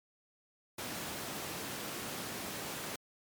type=high-pass noise; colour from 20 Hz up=pink; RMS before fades=-41 dBFS; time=0.78-2.96 s; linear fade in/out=5 ms; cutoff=150 Hz; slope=12 dB/octave; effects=MP3 96 kbps